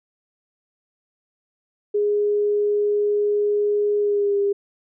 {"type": "tone with pitch glide", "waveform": "sine", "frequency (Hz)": [413.9, 402.3], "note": ["G#4", "G4"], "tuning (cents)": [-6, 45], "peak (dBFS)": -17, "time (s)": [1.94, 4.53], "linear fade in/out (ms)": 10, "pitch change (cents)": -49, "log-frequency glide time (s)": [3.99, 4.37], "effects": []}